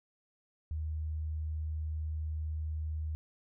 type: tone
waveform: sine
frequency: 77.78 Hz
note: D#2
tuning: in tune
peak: -33 dBFS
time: 0.71-3.15 s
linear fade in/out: 0 ms
effects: none

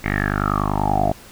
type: tone with low-pass filter sweep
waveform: 10% pulse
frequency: 50.3 Hz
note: G1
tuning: 45 cents sharp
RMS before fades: -20 dBFS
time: 0.04-1.12 s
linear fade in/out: 5 ms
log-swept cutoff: 2100 to 650 Hz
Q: 9.8
effects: pink hiss -43 dBFS RMS until 1.31 s

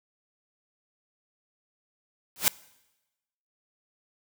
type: noise with exponential growth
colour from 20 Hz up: white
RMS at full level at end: -17 dBFS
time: 2.36-2.48 s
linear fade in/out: 0 ms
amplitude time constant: 26 ms
effects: noise-tail reverb RT60 1.0 s tail -22 dB re dry

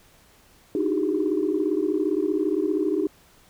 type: tone cluster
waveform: sine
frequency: 301.2 / 318.6 / 371.5 / 406.6 Hz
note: D4 / D#4 / F#4 / G#4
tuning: +44 / +41 / +7 / -37 cents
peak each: -26 dBFS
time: 0.75-3.07 s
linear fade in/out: 2 ms
effects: tanh soft clip ceiling -12 dBFS + pink hiss -56 dBFS RMS until 3.49 s

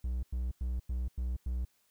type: tone bursts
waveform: triangle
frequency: 61.8 Hz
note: B1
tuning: 2 cents sharp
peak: -29 dBFS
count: 6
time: 0.04-1.65 s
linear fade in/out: 5 ms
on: 190 ms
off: 94 ms
effects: white hiss -72 dBFS RMS until 1.9 s

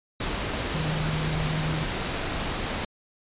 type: tone in noise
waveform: sine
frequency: 155.56 Hz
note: D#3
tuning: in tune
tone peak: -27 dBFS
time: 0.74-1.84 s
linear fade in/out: 5 ms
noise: pink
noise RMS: -29 dBFS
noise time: 0.2-2.85 s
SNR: -1 dB
effects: resampled to 8000 Hz

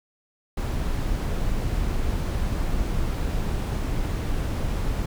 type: noise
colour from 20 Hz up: brown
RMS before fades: -25 dBFS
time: 0.57-5.06 s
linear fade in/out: 5 ms
effects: none

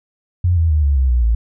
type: tone with pitch steps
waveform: sine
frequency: 88.6 / 82.19 / 76.24 / 70.73 / 65.61 / 60.87 / 56.46 Hz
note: F2 / E2 / D#2 / C#2 / C2 / B1 / A1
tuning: +25 / -5 / -35 / +35 / +5 / -24 / +45 cents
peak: -11 dBFS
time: 0.44-1.35 s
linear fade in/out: 5 ms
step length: 130 ms
effects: none

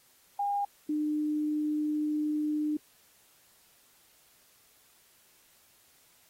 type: tone pair in turn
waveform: sine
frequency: 809 / 301.8 Hz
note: G#5 / D4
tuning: -46 / +47 cents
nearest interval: octave + perfect fourth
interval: 1707 cents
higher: first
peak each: -27 dBFS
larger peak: neither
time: 0.39-0.65 / 0.89-2.77 s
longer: second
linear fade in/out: 5 ms
effects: white hiss -63 dBFS RMS until 6.29 s + AAC 48 kbps

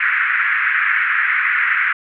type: band-pass noise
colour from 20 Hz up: pink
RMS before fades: -17 dBFS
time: 0-1.93 s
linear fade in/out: 5 ms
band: 1400 to 2200 Hz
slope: 48 dB/octave
effects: none

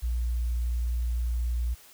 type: tone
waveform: sine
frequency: 59.5 Hz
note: A#1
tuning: 36 cents sharp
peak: -25 dBFS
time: 0.02-1.75 s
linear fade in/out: 20 ms
effects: white hiss -53 dBFS RMS until 1.93 s

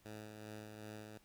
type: tone with tremolo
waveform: 10% pulse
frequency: 107 Hz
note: A2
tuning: 48 cents flat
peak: -39 dBFS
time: 0.05-1.18 s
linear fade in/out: 5 ms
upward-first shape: sine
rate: 2.6 Hz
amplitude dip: 35%
effects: pink hiss -70 dBFS RMS until 1.24 s

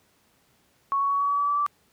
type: tone with pitch steps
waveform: sine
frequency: 1108.7 / 1116.4 / 1124.2 / 1132 / 1139.9 / 1147.8 / 1155.8 / 1163.8 Hz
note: C#6 / C#6 / C#6 / C#6 / C#6 / D6 / D6 / D6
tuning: 0 / +12 / +24 / +36 / +48 / -40 / -28 / -16 cents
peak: -21 dBFS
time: 0.92-1.664 s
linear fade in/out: 0 ms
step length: 93 ms
effects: pink hiss -64 dBFS RMS until 1.92 s + high-pass 80 Hz 12 dB/octave

